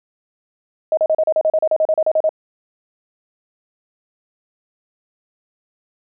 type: tone bursts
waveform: sine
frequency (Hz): 629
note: D#5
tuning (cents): +19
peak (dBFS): -12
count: 16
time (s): 0.92-2.292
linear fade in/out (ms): 2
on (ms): 52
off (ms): 36
effects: none